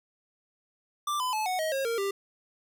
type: tone with pitch steps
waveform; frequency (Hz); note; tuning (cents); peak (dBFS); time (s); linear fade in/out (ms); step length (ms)
square; 1179 / 1008.7 / 863.1 / 738.4 / 631.8 / 540.6 / 462.5 / 395.7; D6 / B5 / A5 / F#5 / D#5 / C#5 / A#4 / G4; +6 / +36 / -34 / -4 / +26 / -44 / -14 / +16; -28; 1.07-2.11; 5; 130
effects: none